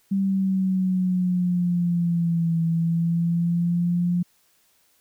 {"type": "exponential two-way sweep", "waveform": "sine", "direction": "down then up", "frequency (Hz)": [195.8, 164.81, 176.5], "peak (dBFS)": -19, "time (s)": [0.11, 4.23], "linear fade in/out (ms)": 10, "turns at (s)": 2.62, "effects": ["white hiss -63 dBFS RMS until 5 s"]}